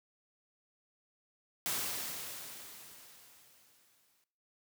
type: noise with exponential decay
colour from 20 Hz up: white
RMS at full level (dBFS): -34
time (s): 1.66-4.24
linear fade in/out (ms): 0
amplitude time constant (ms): 560
effects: noise-tail reverb RT60 0.5 s tail -17 dB re dry + high-pass 80 Hz 12 dB/octave